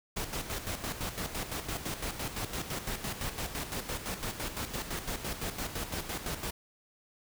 pink noise with tremolo, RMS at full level -35 dBFS, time 0.16-6.51 s, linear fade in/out 10 ms, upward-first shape square, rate 5.9 Hz, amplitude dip 60%, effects none

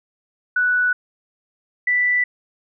sine tone pair in turn, 1480 / 1975.6 Hz, F#6 / B6, 0 / 0 cents, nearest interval perfect fourth, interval 500 cents, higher second, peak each -15 dBFS, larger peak neither, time 0.56-0.93 / 1.87-2.24 s, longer neither, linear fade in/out 5 ms, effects none

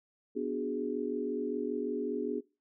sine chord, G# half-diminished seventh, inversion first, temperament equal, 246.9 / 293.7 / 370 / 415.3 Hz, B3 / D4 / F#4 / G#4, 0 / 0 / 0 / 0 cents, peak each -37 / -37 / -38 / -35 dBFS, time 0.35-2.41 s, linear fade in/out 20 ms, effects noise-tail reverb RT60 0.3 s tail -23 dB re dry

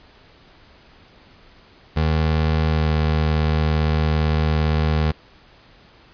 25% pulse tone with pitch glide, 78.7 to 77.66 Hz, D#2 to D#2, +20 to -3 cents, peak -13 dBFS, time 1.96-5.12 s, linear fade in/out 10 ms, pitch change -23 cents, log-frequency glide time 2.68-2.92 s, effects pink hiss -50 dBFS RMS until 6.13 s + resampled to 11025 Hz

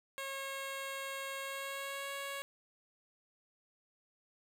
10% pulse tone with pitch glide, 544 to 555.4 Hz, C#5 to C#5, -33 to +3 cents, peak -31 dBFS, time 0.18-2.42 s, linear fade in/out 0 ms, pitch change +36 cents, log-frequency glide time 1.4-2.13 s, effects none

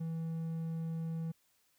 triangle tone, 163.3 Hz, E3, 16 cents flat, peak -33 dBFS, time 0-1.32 s, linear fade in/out 10 ms, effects white hiss -73 dBFS RMS until 1.78 s

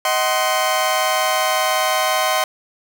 sawtooth chord, C diminished, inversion first, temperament just, 627.9 / 753.5 / 1046.5 Hz, Eb5 / Gb5 / C6, +16 / +31 / 0 cents, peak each -17 dBFS, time 0.05-2.44 s, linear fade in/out 2 ms, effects 8-bit

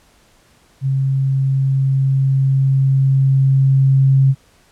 sine tone with level ramp, 134.9 Hz, C#3, 47 cents flat, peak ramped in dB -14 to -8 dBFS, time 0.81-4.35 s, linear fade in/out 50 ms, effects pink hiss -53 dBFS RMS until 4.71 s + low-pass 11000 Hz 12 dB/octave

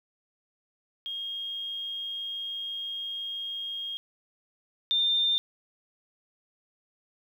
sine tone pair in turn, 3247 / 3606 Hz, G#7 / A7, -40 / +42 cents, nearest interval major second, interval 182 cents, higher second, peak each -32 / -22 dBFS, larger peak second, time 1.06-3.97 / 4.91-5.38 s, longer first, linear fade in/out 0 ms, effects 10-bit

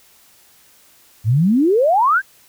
sine exponential sweep, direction up, 100 to 1662 Hz, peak -11 dBFS, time 1.24-2.22 s, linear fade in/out 50 ms, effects white hiss -51 dBFS RMS until 2.48 s

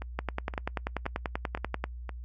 two click trains, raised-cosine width 0.5 ms, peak -23 / -15 dBFS, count 5 / 18, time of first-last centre 0.02-2.093 / 0.19-1.84 s, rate 1.93 / 10.3 Hz, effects noise-tail reverb RT60 0.1 s tail -26 dB re dry + added 60 Hz sine -38 dBFS peak until 2.24 s

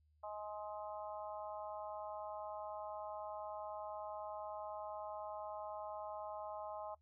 harmonic tone, 210 Hz, G#3, 19 cents sharp, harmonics 3 / 4 / 5 / 6, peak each -47 / -48 / -51 / -56 dBFS, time 0.23-6.95 s, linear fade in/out 10 ms, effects noise-tail reverb RT60 0.1 s tail -19 dB re dry + added 76 Hz sine -70 dBFS peak until 7.01 s

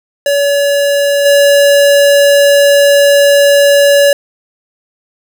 square tone with level steps, 568 Hz, C#5, 42 cents sharp, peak -9 / -5 dBFS, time 0.26-4.13 s, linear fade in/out 2 ms, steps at 1.25 s, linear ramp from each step 10 ms, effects none

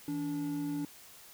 triangle tone pair together, 162.03 / 288.7 Hz, E3 / D4, -29 / -30 cents, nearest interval minor seventh, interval 999 cents, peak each -39 / -31 dBFS, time 0.08-0.85 s, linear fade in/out 2 ms, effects white hiss -54 dBFS RMS until 1.33 s

